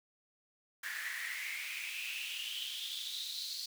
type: noise with high-pass filter sweep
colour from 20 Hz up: pink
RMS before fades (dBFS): -41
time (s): 0.83-3.66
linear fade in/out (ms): 5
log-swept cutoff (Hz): 1700 to 4400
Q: 7.9
effects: none